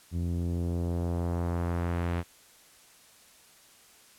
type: tone with low-pass filter sweep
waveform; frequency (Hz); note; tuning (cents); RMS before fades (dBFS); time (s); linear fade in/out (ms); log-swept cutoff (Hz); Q
sawtooth; 86.2; F2; -22; -30; 0.11-2.24; 50; 220 to 2600; 0.96
effects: white hiss -57 dBFS RMS until 4.18 s + low-pass 12000 Hz 12 dB/octave

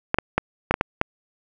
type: clicks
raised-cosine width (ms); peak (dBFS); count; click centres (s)
0.5; -3; 7; 0.144 / 0.186 / 0.38 / 0.71 / 0.741 / 0.811 / 1.014
effects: none

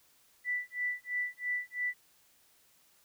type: tone with tremolo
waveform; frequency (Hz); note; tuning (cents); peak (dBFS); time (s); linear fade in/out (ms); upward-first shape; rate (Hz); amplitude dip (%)
sine; 1975.5; B6; 0; -29; 0.44-1.94; 50; sine; 3; 100
effects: white hiss -66 dBFS RMS until 3.04 s

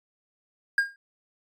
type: tone with exponential decay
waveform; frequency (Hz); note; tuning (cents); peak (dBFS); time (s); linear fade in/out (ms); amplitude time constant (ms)
triangle; 1617; G#6; -47; -14; 0.78-0.96; 2; 37
effects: resampled to 24000 Hz

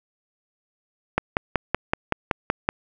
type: click train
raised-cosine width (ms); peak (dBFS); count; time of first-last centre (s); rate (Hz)
0.5; -4; 9; 1.18-2.689; 5.3
effects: none

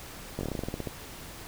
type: slowing click train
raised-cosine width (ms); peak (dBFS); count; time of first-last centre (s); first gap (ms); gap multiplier
2; -19; 13; 0.39-0.873; 20; 1.12
effects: pink hiss -44 dBFS RMS until 1.47 s

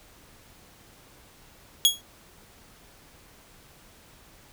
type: tone with exponential decay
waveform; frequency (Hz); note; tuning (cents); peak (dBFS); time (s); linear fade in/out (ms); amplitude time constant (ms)
sawtooth; 3322; G#7; 0; -9; 1.85-2.01; 0; 33
effects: pink hiss -54 dBFS RMS until 4.52 s

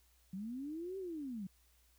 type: linear two-way sweep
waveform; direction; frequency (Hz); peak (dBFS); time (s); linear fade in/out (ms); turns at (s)
sine; up then down; 180.3 to 392 to 180.3; -40; 0.33-1.47; 5; 0.98
effects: added 60 Hz sine -69 dBFS peak until 1.98 s + white hiss -72 dBFS RMS until 1.98 s

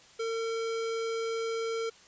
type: tone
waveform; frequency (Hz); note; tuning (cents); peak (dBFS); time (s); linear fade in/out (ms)
square; 453.8; A#4; -47; -31; 0.19-1.9; 10
effects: white hiss -56 dBFS RMS until 2.07 s + resampled to 16000 Hz

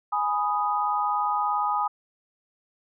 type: chord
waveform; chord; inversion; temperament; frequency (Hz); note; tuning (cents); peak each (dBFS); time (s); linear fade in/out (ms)
sine; G# minor; none; equal; 830.6 / 987.8 / 1244.5; G#5 / B5 / D#6; 0 / 0 / 0; -26 / -29 / -26; 0.12-1.88; 10
effects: none

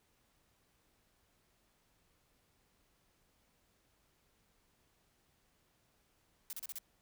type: noise bursts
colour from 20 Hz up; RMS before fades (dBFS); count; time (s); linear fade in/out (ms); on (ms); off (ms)
blue; -43; 5; 6.5-6.785; 0; 29; 35
effects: pink hiss -74 dBFS RMS until 7.01 s

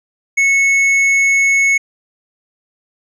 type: tone with hard clipping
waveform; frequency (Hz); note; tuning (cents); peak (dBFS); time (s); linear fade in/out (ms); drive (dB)
sine; 2200; C#7; -14; -11; 0.37-1.78; 10; 6
effects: resampled to 24000 Hz

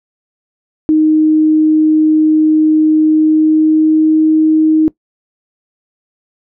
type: tone with pitch glide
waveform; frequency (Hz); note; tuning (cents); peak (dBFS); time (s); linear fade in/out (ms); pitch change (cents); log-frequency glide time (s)
sine; 310.8 to 313.5; D#4 to D#4; -2 to +13; -6; 0.89-4.88; 0; +15; 3.02-4.22
effects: noise-tail reverb RT60 0.1 s tail -20 dB re dry

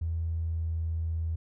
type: tone with pitch glide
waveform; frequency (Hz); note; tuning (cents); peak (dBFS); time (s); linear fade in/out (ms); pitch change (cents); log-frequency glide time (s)
triangle; 82.2 to 81.54; E2 to E2; -4 to -18; -24; 0.01-1.36; 10; -14; 0.21-0.72
effects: tanh soft clip ceiling -26 dBFS

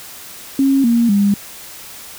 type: tone with pitch steps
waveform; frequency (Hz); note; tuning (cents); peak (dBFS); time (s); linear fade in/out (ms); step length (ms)
sine; 272.2 / 234.2 / 201.6; C#4 / A#3 / G3; -31 / +8 / +49; -10; 0.59-1.34; 2; 250
effects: white hiss -35 dBFS RMS until 2.18 s

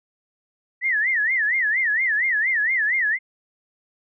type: tone with vibrato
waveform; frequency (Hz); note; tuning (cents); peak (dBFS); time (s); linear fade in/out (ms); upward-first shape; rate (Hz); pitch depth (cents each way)
sine; 1890; A#6; +23; -18; 0.81-3.19; 50; sine; 4.3; 210
effects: none

